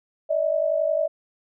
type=tone pair together; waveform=sine; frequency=587.3 / 638.4 Hz; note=D5 / D#5; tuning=0 / +44 cents; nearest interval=minor second; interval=144 cents; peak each=-23 / -22 dBFS; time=0.29-1.08 s; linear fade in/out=20 ms; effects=none